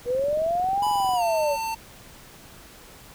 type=linear two-way sweep; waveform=sine; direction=up then down; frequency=473.6 to 843 to 553 Hz; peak=-21 dBFS; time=0.05-1.57 s; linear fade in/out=50 ms; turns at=0.88 s
type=click train; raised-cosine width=2 ms; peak=-28 dBFS; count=25; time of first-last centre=0.06-1.136 s; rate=22.3 Hz
type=tone with pitch glide; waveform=square; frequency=989 to 896.5 Hz; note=B5 to A5; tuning=+2 to +32 cents; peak=-27 dBFS; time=0.82-1.75 s; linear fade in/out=10 ms; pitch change=-170 cents; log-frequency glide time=1.15-1.23 s
effects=pink hiss -47 dBFS RMS until 3.14 s